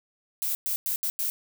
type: noise bursts at uneven times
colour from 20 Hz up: violet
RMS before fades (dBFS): -28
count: 5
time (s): 0.42-0.55 / 0.66-0.76 / 0.86-0.96 / 1.03-1.1 / 1.19-1.3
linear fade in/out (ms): 0
effects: none